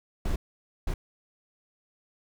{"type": "noise bursts at uneven times", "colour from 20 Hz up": "brown", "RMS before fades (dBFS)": -27, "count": 2, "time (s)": [[0.25, 0.36], [0.87, 0.94]], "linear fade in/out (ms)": 5, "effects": []}